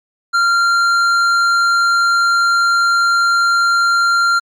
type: tone with hard clipping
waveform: sine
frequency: 1385 Hz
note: F6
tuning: 15 cents flat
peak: -12 dBFS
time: 0.33-4.4 s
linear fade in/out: 20 ms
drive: 9 dB
effects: MP3 96 kbps